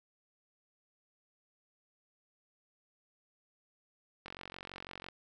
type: click train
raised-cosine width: 0.3 ms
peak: -28 dBFS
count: 39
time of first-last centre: 4.26-5.086 s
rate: 46 Hz
effects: none